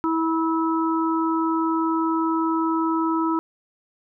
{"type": "harmonic tone", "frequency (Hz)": 325, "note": "E4", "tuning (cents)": -24, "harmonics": [1, 3, 4], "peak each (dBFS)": [-21, -26, -27], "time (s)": [0.04, 3.39], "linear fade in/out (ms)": 0, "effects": []}